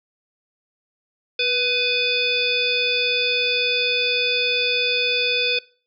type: harmonic tone with a mistuned harmonic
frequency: 499.8 Hz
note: B4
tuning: 21 cents sharp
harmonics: 1 / 3 / 5 / 7 / 9 / 10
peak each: -26 / -33 / -22 / -23 / -29 / -29 dBFS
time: 1.39-5.59 s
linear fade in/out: 5 ms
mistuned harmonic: 1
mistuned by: -36 cents
effects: noise-tail reverb RT60 0.4 s tail -21 dB re dry